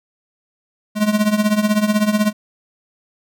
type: tone with tremolo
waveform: square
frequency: 211.1 Hz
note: G#3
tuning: 29 cents sharp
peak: -11 dBFS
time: 0.95-2.33 s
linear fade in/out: 50 ms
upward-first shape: triangle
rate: 16 Hz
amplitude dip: 85%
effects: none